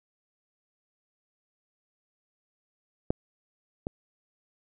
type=clicks; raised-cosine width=2 ms; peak=-11 / -18 dBFS; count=2; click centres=3.105 / 3.869 s; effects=none